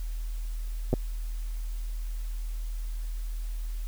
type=clicks; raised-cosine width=2 ms; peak=-12 dBFS; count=2; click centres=0.93 / 0.938 s; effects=added 40 Hz sine -30 dBFS peak until 3.87 s + white hiss -53 dBFS RMS until 3.87 s